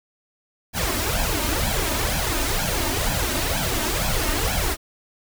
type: noise with flanger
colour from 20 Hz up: pink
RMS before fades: -23 dBFS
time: 0.73-4.77 s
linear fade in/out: 50 ms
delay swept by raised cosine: 1.2 to 3.3 ms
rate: 2.1 Hz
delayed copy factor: +0.75
effects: none